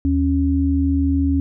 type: tone pair together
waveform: sine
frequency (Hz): 78.4 / 275.1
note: D#2 / C#4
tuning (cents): +14 / -13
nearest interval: octave + minor seventh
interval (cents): 2173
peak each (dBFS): -18 / -17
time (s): 0.05-1.4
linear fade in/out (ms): 0
effects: none